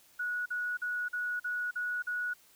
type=tone bursts; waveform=sine; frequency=1463 Hz; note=F#6; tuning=20 cents flat; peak=-31 dBFS; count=7; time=0.19-2.338 s; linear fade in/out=10 ms; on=270 ms; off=43 ms; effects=white hiss -62 dBFS RMS until 2.55 s